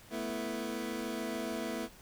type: chord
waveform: 25% pulse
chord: A suspended second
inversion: none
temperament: equal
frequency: 220 / 246.9 / 329.6 Hz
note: A3 / B3 / E4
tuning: 0 / 0 / 0 cents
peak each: -36 / -36 / -36 dBFS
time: 0.1-1.89 s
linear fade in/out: 50 ms
effects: pink hiss -56 dBFS RMS until 2.01 s